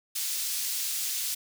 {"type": "high-pass noise", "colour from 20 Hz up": "pink", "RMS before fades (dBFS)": -31, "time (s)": [0.15, 1.35], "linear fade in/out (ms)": 10, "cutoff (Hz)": 4700, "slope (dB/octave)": 12, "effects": []}